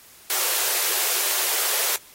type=high-pass noise; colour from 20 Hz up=white; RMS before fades=-23 dBFS; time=0.3-1.96 s; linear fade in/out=0 ms; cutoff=350 Hz; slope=96 dB/octave; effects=white hiss -49 dBFS RMS until 2.14 s + AAC 48 kbps